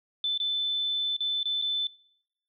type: tone with dropouts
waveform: sine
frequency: 3520 Hz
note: A7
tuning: in tune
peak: -25 dBFS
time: 0.24-1.87 s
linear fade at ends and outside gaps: 2 ms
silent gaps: 0.377-0.4 / 1.166-1.205 / 1.431-1.455 / 1.616-1.622 s
effects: noise-tail reverb RT60 0.8 s tail -25 dB re dry